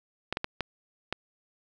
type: clicks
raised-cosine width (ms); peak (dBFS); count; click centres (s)
0.3; -13; 5; 0.326 / 0.371 / 0.444 / 0.607 / 1.126
effects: none